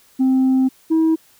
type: tone pair in turn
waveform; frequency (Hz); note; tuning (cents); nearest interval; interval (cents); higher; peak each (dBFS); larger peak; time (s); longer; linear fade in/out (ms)
sine; 261.6 / 321.6; C4 / E4; 0 / -43; major third; 357; second; -10; neither; 0.19-0.69 / 0.9-1.16; first; 20
effects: tanh soft clip ceiling -11 dBFS + white hiss -53 dBFS RMS until 1.39 s